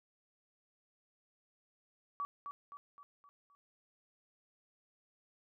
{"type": "tone with echo", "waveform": "sine", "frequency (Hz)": 1143, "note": "D6", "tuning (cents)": -47, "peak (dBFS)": -35, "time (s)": [2.2, 2.25], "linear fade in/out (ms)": 0, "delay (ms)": 260, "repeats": 5, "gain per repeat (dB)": -6, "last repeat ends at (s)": 3.55, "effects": []}